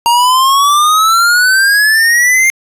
square exponential sweep, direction up, 932.3 to 2127 Hz, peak -7 dBFS, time 0.06-2.5 s, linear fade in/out 0 ms, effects resampled to 32000 Hz

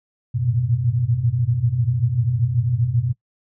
sine tone cluster, 91.9 / 111.9 / 117.2 / 124.8 Hz, F#2 / A2 / A#2 / B2, -11 / +30 / +10 / +19 cents, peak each -28 / -24 / -25 / -19 dBFS, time 0.34-3.13 s, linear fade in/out 20 ms, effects noise-tail reverb RT60 0.1 s tail -22 dB re dry

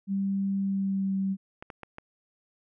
sine tone with pitch glide, 196 to 193.19 Hz, G3 to G3, 0 to -25 cents, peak -25 dBFS, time 0.07-1.37 s, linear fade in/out 50 ms, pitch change -25 cents, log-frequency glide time 0.59-1.16 s
clicks, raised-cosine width 0.5 ms, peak -25 dBFS, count 4, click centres 1.625 / 1.702 / 1.833 / 1.984 s
effects none

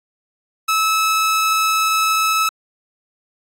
sawtooth tone, 1300 Hz, E6, 24 cents flat, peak -11 dBFS, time 0.68-2.49 s, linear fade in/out 10 ms, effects AAC 48 kbps

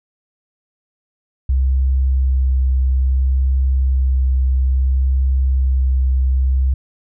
sine tone with vibrato, 65.41 Hz, C2, in tune, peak -12 dBFS, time 1.49-6.74 s, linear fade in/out 5 ms, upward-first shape sine, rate 0.6 Hz, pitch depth 12 cents each way, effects none

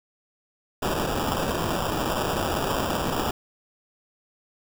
violet noise with sample-and-hold, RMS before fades -26 dBFS, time 0.82-3.31 s, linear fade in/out 5 ms, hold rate 2100 Hz, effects none

